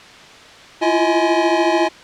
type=tone cluster; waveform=square; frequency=334 / 347.8 / 635 / 837 Hz; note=E4 / F4 / D#5 / G#5; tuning=+23 / -7 / +35 / +13 cents; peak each=-20 dBFS; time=0.81-1.89 s; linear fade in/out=20 ms; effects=white hiss -40 dBFS RMS until 2.03 s + low-pass 4000 Hz 12 dB/octave